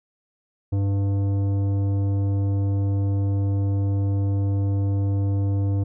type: tone with tanh clipping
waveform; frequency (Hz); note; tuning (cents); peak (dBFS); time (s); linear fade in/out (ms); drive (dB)
sine; 99.1; G2; +19; -21; 0.72-5.84; 10; 12
effects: none